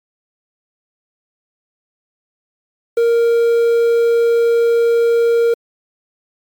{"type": "tone with quantisation", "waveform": "triangle", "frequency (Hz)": 466.2, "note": "A#4", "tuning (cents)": 0, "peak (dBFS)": -8, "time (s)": [2.97, 5.54], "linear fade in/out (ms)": 5, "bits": 6, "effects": ["MP3 96 kbps"]}